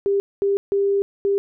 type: tone bursts at uneven times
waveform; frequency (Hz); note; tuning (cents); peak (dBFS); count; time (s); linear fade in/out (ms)
sine; 398.2; G4; +27; -16; 4; 0.06-0.2 / 0.42-0.57 / 0.72-1.02 / 1.25-1.38; 0
effects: none